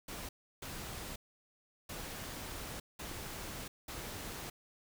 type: noise bursts at uneven times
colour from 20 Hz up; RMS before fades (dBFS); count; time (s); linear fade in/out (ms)
pink; -44; 5; 0.08-0.29 / 0.62-1.16 / 1.89-2.8 / 2.99-3.68 / 3.88-4.5; 5
effects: none